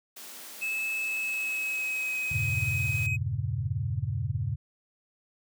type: high-pass noise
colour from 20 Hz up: white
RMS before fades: -44 dBFS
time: 0.16-3.07 s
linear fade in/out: 10 ms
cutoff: 180 Hz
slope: 96 dB/octave
type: tone with pitch glide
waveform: triangle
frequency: 2600 to 2529 Hz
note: E7 to D#7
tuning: -24 to +28 cents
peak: -27 dBFS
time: 0.61-3.17 s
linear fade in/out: 20 ms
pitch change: -48 cents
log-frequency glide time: 1.03-2.2 s
type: chord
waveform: sine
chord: E diminished seventh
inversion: none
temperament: equal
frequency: 82.41 / 98 / 116.54 / 138.59 Hz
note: E2 / G2 / Bb2 / Db3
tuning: 0 / 0 / 0 / 0 cents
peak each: -37 / -32 / -32 / -33 dBFS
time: 2.31-4.56 s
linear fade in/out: 10 ms
effects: none